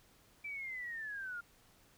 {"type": "linear sweep", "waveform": "sine", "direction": "down", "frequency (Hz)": [2338, 1388], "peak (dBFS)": -40, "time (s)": [0.44, 1.41], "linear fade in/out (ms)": 10, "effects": ["pink hiss -66 dBFS RMS until 1.97 s"]}